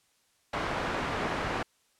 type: low-pass noise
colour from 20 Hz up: white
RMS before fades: -32 dBFS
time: 0.53-1.63 s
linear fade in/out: 5 ms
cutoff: 1400 Hz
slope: 12 dB/octave
effects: white hiss -69 dBFS RMS until 1.99 s + low-pass 10000 Hz 12 dB/octave